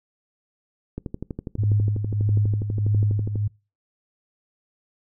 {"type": "click train", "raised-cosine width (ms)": 3, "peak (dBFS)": -17, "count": 30, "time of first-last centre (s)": [0.98, 3.357], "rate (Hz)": 12.2}
{"type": "tone with tremolo", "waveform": "sine", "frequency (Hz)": 103.83, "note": "G#2", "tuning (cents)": 0, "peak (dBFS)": -16, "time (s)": [1.58, 3.48], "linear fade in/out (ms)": 10, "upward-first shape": "triangle", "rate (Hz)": 1.6, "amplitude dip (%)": 70}
{"effects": ["noise-tail reverb RT60 0.3 s tail -24 dB re dry"]}